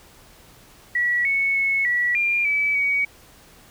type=tone with pitch steps; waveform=sine; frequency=1936 / 2209 / 2196 / 1941 / 2399 / 2297 / 2255 Hz; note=B6 / C#7 / C#7 / B6 / D7 / D7 / C#7; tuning=-35 / -7 / -17 / -31 / +36 / -39 / +29 cents; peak=-18 dBFS; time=0.95-3.05 s; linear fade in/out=5 ms; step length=300 ms; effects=pink hiss -50 dBFS RMS until 3.7 s